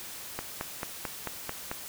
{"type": "click train", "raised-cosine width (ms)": 0.5, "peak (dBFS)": -17, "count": 7, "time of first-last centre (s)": [0.39, 1.715], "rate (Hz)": 4.53, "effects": ["white hiss -42 dBFS RMS until 1.88 s"]}